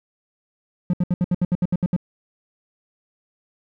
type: tone bursts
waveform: triangle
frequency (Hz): 177.3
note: F3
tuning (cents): +26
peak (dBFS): -14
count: 11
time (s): 0.9-1.964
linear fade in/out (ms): 2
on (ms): 34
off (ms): 69
effects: none